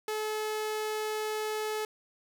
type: tone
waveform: sawtooth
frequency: 430 Hz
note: A4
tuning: 40 cents flat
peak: -27 dBFS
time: 0.08-1.85 s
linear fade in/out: 2 ms
effects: none